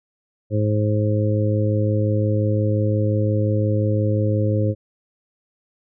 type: harmonic tone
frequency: 105.7 Hz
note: G#2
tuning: 31 cents sharp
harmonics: 1 / 2 / 3 / 4 / 5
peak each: -18 / -27 / -26 / -29 / -25 dBFS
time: 0.5-4.75 s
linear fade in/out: 50 ms
effects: none